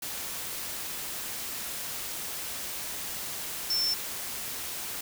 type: tone in noise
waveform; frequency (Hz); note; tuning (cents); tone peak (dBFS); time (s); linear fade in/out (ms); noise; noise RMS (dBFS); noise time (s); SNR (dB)
sine; 5370; E8; +31; -25; 3.7-3.94; 5; white; -36; 0.02-5.01; +8
effects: none